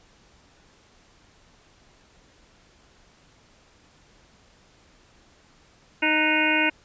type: harmonic tone with a mistuned harmonic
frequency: 310 Hz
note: D#4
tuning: 6 cents flat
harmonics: 1 / 2 / 3 / 5 / 6 / 7 / 8 / 9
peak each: -26 / -31 / -29 / -26 / -31 / -26 / -25 / -28 dBFS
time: 6.02-6.7 s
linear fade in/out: 10 ms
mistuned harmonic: 5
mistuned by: -64 cents
effects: pink hiss -57 dBFS RMS until 6.84 s + resampled to 16000 Hz